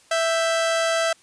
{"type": "tone pair together", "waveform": "sawtooth", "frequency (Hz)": [659.7, 1569], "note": ["E5", "G6"], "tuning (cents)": [1, 1], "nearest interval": "octave + minor third", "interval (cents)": 1500, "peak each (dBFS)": [-16, -25], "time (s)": [0.11, 1.13], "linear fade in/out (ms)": 5, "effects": ["white hiss -55 dBFS RMS until 1.22 s", "resampled to 22050 Hz"]}